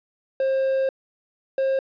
triangle tone pair in turn, 533 / 534.9 Hz, C5 / C5, +32 / +38 cents, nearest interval unison, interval 6 cents, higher second, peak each -17 dBFS, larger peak neither, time 0.4-0.89 / 1.58-1.79 s, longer first, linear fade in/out 2 ms, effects resampled to 11025 Hz + 9-bit

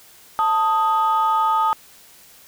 sine tone pair together, 884 / 1250.2 Hz, A5 / D#6, +8 / +8 cents, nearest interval tritone, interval 600 cents, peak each -17 dBFS, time 0.39-1.73 s, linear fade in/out 0 ms, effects tanh soft clip ceiling -11 dBFS + white hiss -48 dBFS RMS until 2.47 s

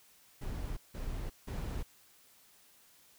brown noise bursts, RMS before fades -38 dBFS, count 3, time 0.41-1.83 s, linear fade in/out 10 ms, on 360 ms, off 170 ms, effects white hiss -63 dBFS RMS until 3.18 s

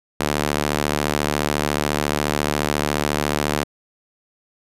sawtooth tone with high-pass filter, 74.2 Hz, D2, 18 cents sharp, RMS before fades -22 dBFS, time 0.2-3.64 s, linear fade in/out 5 ms, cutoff 210 Hz, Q 0.5, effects resampled to 32000 Hz

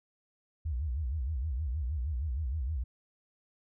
sine tone with vibrato, 69.5 Hz, C#2, 5 cents sharp, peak -30 dBFS, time 0.65-2.84 s, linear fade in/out 10 ms, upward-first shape sine, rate 6.4 Hz, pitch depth 280 cents each way, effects none

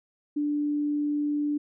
sine tone, 293.9 Hz, D4, 1 cent sharp, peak -24 dBFS, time 0.36-1.58 s, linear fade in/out 10 ms, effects none

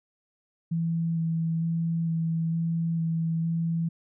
sine tone with vibrato, 164.81 Hz, E3, in tune, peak -24 dBFS, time 0.71-3.89 s, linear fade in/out 10 ms, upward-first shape square, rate 1.1 Hz, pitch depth 11 cents each way, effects none

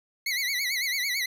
25% pulse tone with vibrato, 2093 Hz, C7, in tune, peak -22 dBFS, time 0.26-1.26 s, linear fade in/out 5 ms, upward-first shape sine, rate 9 Hz, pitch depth 130 cents each way, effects none

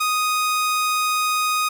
sawtooth tone, 1245 Hz, D#6, 1 cent sharp, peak -15 dBFS, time 0-1.69 s, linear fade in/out 10 ms, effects none

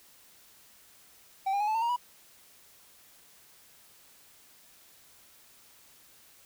triangle tone with pitch steps, 774 / 804.5 / 836.3 / 869.3 / 903.6 / 939.2 / 976.3 Hz, G5 / G5 / G#5 / A5 / A5 / A#5 / B5, -22 / +45 / +12 / -21 / +46 / +13 / -20 cents, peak -24 dBFS, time 1.46-1.964 s, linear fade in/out 10 ms, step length 72 ms, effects white hiss -58 dBFS RMS until 6.45 s

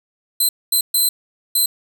5% pulse tone bursts at uneven times, 4070 Hz, C8, 49 cents flat, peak -7 dBFS, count 4, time 0.4-0.49 / 0.72-0.81 / 0.94-1.09 / 1.55-1.66 s, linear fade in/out 5 ms, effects 7-bit

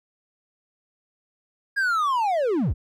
triangle linear sweep, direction down, 1650 to 35.56 Hz, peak -18 dBFS, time 1.76-2.74 s, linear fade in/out 20 ms, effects none

